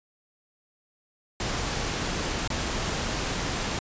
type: noise with dropouts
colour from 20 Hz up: pink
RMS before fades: -29 dBFS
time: 1.4-3.79 s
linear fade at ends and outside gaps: 1 ms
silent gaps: 2.476-2.502 s
effects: resampled to 16000 Hz